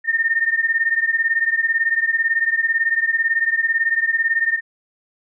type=beating tone pair; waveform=sine; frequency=1816 / 1834 Hz; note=A#6 / A#6; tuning=-46 / -29 cents; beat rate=18 Hz; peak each=-18 / -20 dBFS; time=0.04-4.61 s; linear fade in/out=50 ms; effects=none